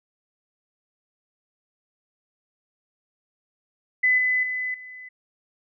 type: tone with level steps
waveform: sine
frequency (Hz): 2009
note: B6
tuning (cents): +29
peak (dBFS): -16 / -19 / -25 / -38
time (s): 4.03-5.09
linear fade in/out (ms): 10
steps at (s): 4.18 / 4.43 / 4.74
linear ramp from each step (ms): 2
effects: none